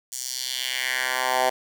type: tone with high-pass filter sweep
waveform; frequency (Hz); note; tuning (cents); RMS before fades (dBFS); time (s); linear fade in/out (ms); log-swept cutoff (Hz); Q
10% pulse; 128.3; C3; -34; -26; 0.12-1.5; 10; 7200 to 680; 2
effects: none